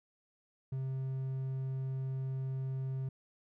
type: tone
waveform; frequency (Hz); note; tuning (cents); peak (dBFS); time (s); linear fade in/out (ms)
triangle; 132.5; C3; +22; -32; 0.72-3.09; 5
effects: none